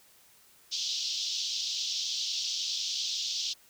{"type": "band-pass noise", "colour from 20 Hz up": "white", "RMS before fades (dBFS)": -33, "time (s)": [0.71, 3.54], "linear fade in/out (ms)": 20, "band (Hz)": [3100, 5900], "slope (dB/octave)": 48, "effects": ["white hiss -60 dBFS RMS until 3.69 s"]}